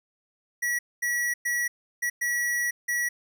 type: tone bursts at uneven times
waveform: square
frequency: 1931 Hz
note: B6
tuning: 39 cents flat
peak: -25 dBFS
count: 6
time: 0.62-0.79 / 1.02-1.34 / 1.45-1.68 / 2.02-2.1 / 2.21-2.71 / 2.88-3.09 s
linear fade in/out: 10 ms
effects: none